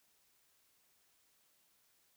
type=silence; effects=white hiss -73 dBFS RMS until 2.16 s